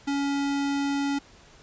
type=tone; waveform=square; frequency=280.9 Hz; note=C#4; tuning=23 cents sharp; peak=-25 dBFS; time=0.07-1.19 s; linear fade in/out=10 ms; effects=pink hiss -53 dBFS RMS until 1.62 s + resampled to 16000 Hz